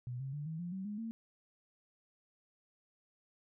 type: tone with pitch steps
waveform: sine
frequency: 123.47 / 134.64 / 146.83 / 160.12 / 174.61 / 190.42 / 207.7 / 226.4 Hz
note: B2 / C3 / D3 / D#3 / F3 / G3 / G#3 / A3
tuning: 0 / +50 / 0 / +50 / 0 / -50 / 0 / +50 cents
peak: -38 dBFS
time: 0.07-1.11 s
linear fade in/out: 0 ms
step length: 130 ms
effects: none